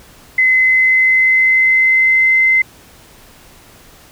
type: tone with pitch glide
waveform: sine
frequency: 2042 to 2066 Hz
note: C7 to C7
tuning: -43 to -22 cents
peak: -8 dBFS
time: 0.38-2.62 s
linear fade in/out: 5 ms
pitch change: +21 cents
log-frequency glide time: 0.54-2.4 s
effects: pink hiss -43 dBFS RMS until 4.11 s